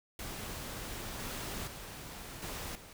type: noise with level steps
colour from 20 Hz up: pink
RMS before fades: -42 / -40 / -46 / -41 / -52 dBFS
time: 0.19-2.93 s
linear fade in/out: 2 ms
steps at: 1.19 / 1.67 / 2.42 / 2.75 s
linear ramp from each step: 5 ms
effects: none